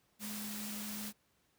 sine tone in noise, 210 Hz, G#3, 19 cents sharp, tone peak -43 dBFS, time 0.19-1.13 s, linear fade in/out 50 ms, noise white, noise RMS -44 dBFS, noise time 0.19-1.13 s, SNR -2 dB, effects pink hiss -74 dBFS RMS until 1.58 s + high-pass 60 Hz 12 dB/octave

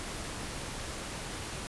pink noise, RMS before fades -39 dBFS, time 0-1.67 s, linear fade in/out 0 ms, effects resampled to 24000 Hz

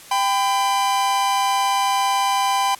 45% pulse tone pair together, 790 / 1008 Hz, G5 / B5, +13 / +35 cents, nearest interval major third, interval 422 cents, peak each -20 dBFS, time 0.11-2.75 s, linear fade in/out 5 ms, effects white hiss -42 dBFS RMS until 2.79 s + low-pass 12000 Hz 12 dB/octave

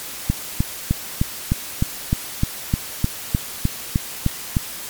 click train, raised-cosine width 5 ms, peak -4 dBFS, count 15, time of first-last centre 0.3-4.568 s, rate 3.28 Hz, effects white hiss -32 dBFS RMS until 4.89 s + MP3 96 kbps

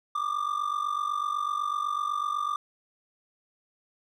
triangle ring-modulated tone, 1189 Hz, D6, 21 cents sharp, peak -22 dBFS, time 0.15-2.56 s, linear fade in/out 2 ms, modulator 24 Hz, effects none

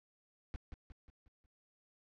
brown noise with echo, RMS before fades -40 dBFS, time 0.54-0.56 s, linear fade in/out 0 ms, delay 180 ms, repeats 5, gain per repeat -6 dB, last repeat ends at 1.46 s, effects low-pass 4000 Hz 12 dB/octave

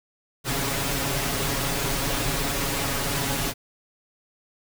pink noise with comb filter, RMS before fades -26 dBFS, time 0.44-3.54 s, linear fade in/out 50 ms, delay 7.2 ms, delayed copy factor +0.85, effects none

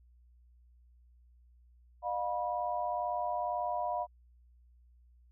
sine tone cluster, 609 / 711 / 975 Hz, D#5 / F5 / B5, -37 / +31 / -23 cents, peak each -38 / -34 / -36 dBFS, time 2.02-4.07 s, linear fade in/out 50 ms, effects added 60 Hz sine -59 dBFS peak until 5.31 s

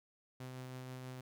sawtooth tone with tremolo, 128.3 Hz, C3, 34 cents flat, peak -40 dBFS, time 0.4-1.21 s, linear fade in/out 5 ms, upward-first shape triangle, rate 6.2 Hz, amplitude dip 25%, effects none

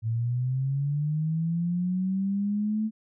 sine linear sweep, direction up, 110.5 to 220 Hz, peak -24 dBFS, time 0.02-2.91 s, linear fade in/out 50 ms, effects none

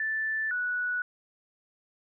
sine tone pair in turn, 1760 / 1472.7 Hz, A6 / F#6, 0 / -9 cents, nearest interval minor third, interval 309 cents, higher first, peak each -27 / -27 dBFS, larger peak neither, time 0-0.51 / 0.51-1.02 s, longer neither, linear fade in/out 2 ms, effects none

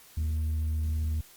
sine tone with tanh clipping, 78 Hz, D#2, 5 cents sharp, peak -27 dBFS, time 0.17-1.21 s, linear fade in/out 5 ms, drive 3 dB, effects white hiss -54 dBFS RMS until 1.36 s + Opus 48 kbps

